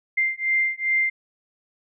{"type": "beating tone pair", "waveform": "sine", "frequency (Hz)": [2093, 2095.5], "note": ["C7", "C7"], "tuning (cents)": [0, 2], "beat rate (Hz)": 2.5, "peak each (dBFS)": -23, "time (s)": [0.17, 1.1], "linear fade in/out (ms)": 10, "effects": []}